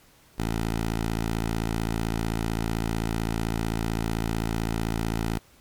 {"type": "tone", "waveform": "10% pulse", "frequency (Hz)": 55.7, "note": "A1", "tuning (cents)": 22, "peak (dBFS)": -17, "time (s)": [0.38, 5.39], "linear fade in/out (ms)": 10, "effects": ["pink hiss -57 dBFS RMS until 5.6 s", "MP3 96 kbps"]}